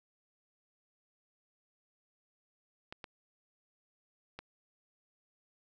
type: clicks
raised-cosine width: 0.3 ms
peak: -27 dBFS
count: 3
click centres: 2.925 / 3.042 / 4.39 s
effects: none